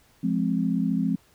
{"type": "chord", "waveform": "sine", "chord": "F minor", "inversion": "none", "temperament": "just", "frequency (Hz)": [174.61, 209.5, 261.9], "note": ["F3", "Ab3", "C4"], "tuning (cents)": [0, 15, 2], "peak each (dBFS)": -26, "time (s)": [0.23, 1.16], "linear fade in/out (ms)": 10, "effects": ["pink hiss -60 dBFS RMS until 1.34 s"]}